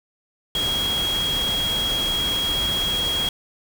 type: tone in noise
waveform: sine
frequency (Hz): 3289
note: G#7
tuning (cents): -18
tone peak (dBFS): -21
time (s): 0.55-3.29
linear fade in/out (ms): 2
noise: pink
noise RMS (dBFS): -29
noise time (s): 0.55-3.29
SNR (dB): +5
effects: none